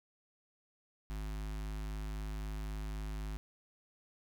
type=tone with notch filter; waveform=square; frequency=51.91 Hz; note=G#1; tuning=in tune; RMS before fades=-40 dBFS; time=1.1-3.37 s; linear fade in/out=0 ms; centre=510 Hz; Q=1.7; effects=none